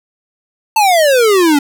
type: exponential sweep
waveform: square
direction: down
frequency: 900 to 277.4 Hz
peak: -8 dBFS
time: 0.76-1.59 s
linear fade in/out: 5 ms
effects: none